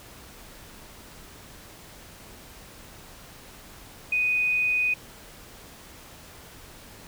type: tone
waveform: sine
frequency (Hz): 2489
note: D#7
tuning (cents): 0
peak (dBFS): -21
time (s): 4.12-4.94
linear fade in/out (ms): 5
effects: pink hiss -47 dBFS RMS until 7.07 s